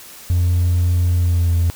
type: tone with pitch glide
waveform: triangle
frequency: 87.7 to 84.81 Hz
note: F2 to E2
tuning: +8 to +50 cents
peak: -10 dBFS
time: 0.3-1.7 s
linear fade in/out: 0 ms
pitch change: -58 cents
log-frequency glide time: 1.15-1.55 s
effects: tanh soft clip ceiling -8 dBFS + white hiss -39 dBFS RMS until 1.75 s